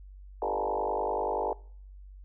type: tone with frequency modulation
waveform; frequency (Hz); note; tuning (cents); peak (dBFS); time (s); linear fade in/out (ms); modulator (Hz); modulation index
sine; 659.3; E5; 0; -27; 0.42-1.53; 2; 50.4; 5.5
effects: noise-tail reverb RT60 0.6 s tail -24 dB re dry + added 48 Hz sine -45 dBFS peak until 2.24 s